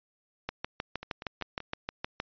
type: two click trains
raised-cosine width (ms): 0.3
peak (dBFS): -24 / -16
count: 4 / 12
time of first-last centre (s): 1.03-1.604 / 0.49-2.201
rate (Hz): 5.23 / 6.43
effects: resampled to 11025 Hz